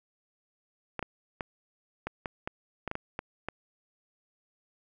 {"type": "clicks", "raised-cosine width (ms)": 0.5, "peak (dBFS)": -18, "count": 11, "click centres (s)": [0.993, 1.027, 1.408, 2.07, 2.258, 2.475, 2.877, 2.914, 2.954, 3.191, 3.486], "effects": []}